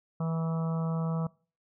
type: harmonic tone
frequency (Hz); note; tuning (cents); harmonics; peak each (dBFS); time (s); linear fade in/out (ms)
163.2; E3; -17; 1 / 3 / 4 / 5 / 6 / 7 / 8; -28 / -41 / -42 / -47 / -47 / -45 / -46; 0.2-1.27; 5
effects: noise-tail reverb RT60 0.4 s tail -23 dB re dry